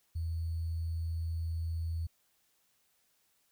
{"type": "tone with sample-and-hold", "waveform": "sine", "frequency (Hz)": 82.41, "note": "E2", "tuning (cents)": 0, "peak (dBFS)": -32, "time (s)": [0.15, 2.07], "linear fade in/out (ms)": 10, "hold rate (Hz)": 4410, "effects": ["white hiss -73 dBFS RMS until 3.51 s"]}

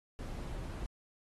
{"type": "noise", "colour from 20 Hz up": "brown", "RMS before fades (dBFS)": -41, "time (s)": [0.19, 0.86], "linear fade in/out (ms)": 0, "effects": ["AAC 32 kbps"]}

